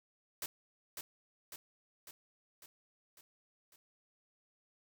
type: noise with echo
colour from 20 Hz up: white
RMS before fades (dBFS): -40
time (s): 0.42-0.46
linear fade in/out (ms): 2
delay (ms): 550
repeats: 6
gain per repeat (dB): -4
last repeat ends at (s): 3.76
effects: none